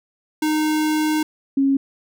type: tone pair in turn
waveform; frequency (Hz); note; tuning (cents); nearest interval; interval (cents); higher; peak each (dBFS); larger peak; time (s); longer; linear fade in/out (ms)
square / sine; 308.2 / 273.4; D#4 / C#4; -16 / -24; major second; 208; first; -18 / -14; second; 0.42-1.23 / 1.57-1.77; first; 5
effects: none